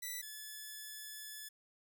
5% pulse tone pair in turn, 1975.5 / 1725.5 Hz, B6 / A6, 0 / -34 cents, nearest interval major second, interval 234 cents, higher first, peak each -30 / -35 dBFS, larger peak first, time 0.02-0.22 / 0.22-1.49 s, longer second, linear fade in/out 10 ms, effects none

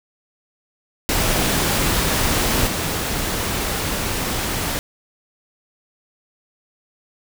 pink noise with level steps, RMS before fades -19 / -23 dBFS, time 1.09-4.79 s, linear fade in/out 0 ms, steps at 2.67 s, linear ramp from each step 2 ms, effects none

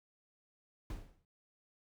brown noise with exponential decay, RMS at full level -38 dBFS, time 0.9-1.25 s, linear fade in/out 2 ms, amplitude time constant 74 ms, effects none

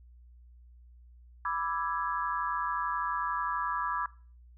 sine chord, E dominant seventh, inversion second, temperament equal with one note detuned, 987.8 / 1174.7 / 1326.1 / 1661.2 Hz, B5 / D6 / E6 / G#6, 0 / 0 / +10 / 0 cents, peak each -34 / -33 / -37 / -37 dBFS, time 1.45-4.06 s, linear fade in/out 2 ms, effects noise-tail reverb RT60 0.4 s tail -20 dB re dry + added 60 Hz sine -52 dBFS peak until 4.57 s

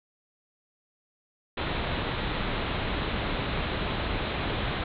pink low-pass noise, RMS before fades -30 dBFS, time 1.57-4.84 s, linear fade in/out 5 ms, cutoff 4000 Hz, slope 96 dB/octave, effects none

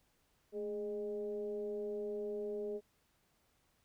sine tone with frequency modulation, 415.3 Hz, G#4, in tune, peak -37 dBFS, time 0.52-2.81 s, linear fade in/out 50 ms, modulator 199 Hz, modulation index 0.58, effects pink hiss -75 dBFS RMS until 3.84 s

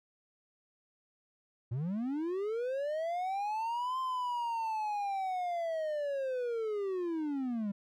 triangle linear two-way sweep, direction up then down, 110 to 1046.5 to 195.2 Hz, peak -30 dBFS, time 1.71-7.72 s, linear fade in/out 10 ms, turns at 3.99 s, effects none

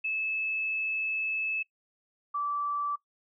sine tone pair in turn, 2607 / 1161.3 Hz, E7 / D6, -20 / -20 cents, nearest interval octave + major second, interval 1400 cents, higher first, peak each -28 dBFS, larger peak neither, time 0.04-1.63 / 2.34-2.96 s, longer first, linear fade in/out 10 ms, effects noise-tail reverb RT60 0.1 s tail -19 dB re dry

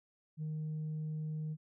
sine tone, 154.8 Hz, D#3, 9 cents flat, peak -34 dBFS, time 0.37-1.57 s, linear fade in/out 50 ms, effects tanh soft clip ceiling -34 dBFS

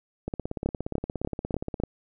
two click trains, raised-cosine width 2 ms, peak -12 / -17 dBFS, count 5 / 27, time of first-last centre 0.66-1.836 / 0.28-1.8 s, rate 3.4 / 17.1 Hz, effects none

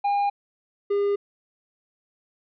triangle tone pair in turn, 809 / 404.5 Hz, G#5 / G#4, -46 / -46 cents, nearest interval octave, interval 1200 cents, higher first, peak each -18 dBFS, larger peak neither, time 0.04-0.3 / 0.9-1.16 s, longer neither, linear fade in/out 10 ms, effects resampled to 11025 Hz

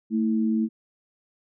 sine tone pair together, 222.8 / 324.5 Hz, A3 / E4, +22 / -27 cents, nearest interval perfect fifth, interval 651 cents, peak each -21 / -28 dBFS, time 0.1-0.69 s, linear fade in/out 50 ms, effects none

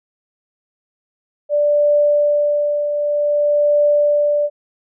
sine tone with tremolo, 587.3 Hz, D5, in tune, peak -10 dBFS, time 1.49-4.5 s, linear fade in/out 50 ms, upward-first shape triangle, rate 0.53 Hz, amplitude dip 55%, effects none

